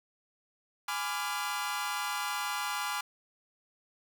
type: chord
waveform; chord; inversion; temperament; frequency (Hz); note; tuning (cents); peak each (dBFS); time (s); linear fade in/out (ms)
sawtooth; G# diminished seventh; none; equal with one note detuned; 830.6 / 1004.5 / 1174.7 / 1396.9; G#5 / B5 / D6 / F6; 0 / +29 / 0 / 0; -34; 0.88-3.01; 5
effects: none